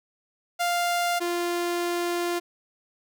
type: tone pair in turn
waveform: sawtooth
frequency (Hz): 698.5 / 347.9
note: F5 / F4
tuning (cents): 0 / -7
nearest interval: octave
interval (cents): 1207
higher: first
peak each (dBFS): -19 / -21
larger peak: first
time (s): 0.59-1.2 / 1.2-2.4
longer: second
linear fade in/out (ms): 20
effects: none